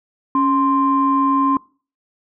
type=tone pair together; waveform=sine; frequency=277.2 / 1046.6 Hz; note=C#4 / C6; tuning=0 / 0 cents; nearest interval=octave + major seventh; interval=2300 cents; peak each=-16 / -15 dBFS; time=0.35-1.57 s; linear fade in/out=2 ms; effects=noise-tail reverb RT60 0.4 s tail -24 dB re dry + tanh soft clip ceiling -5 dBFS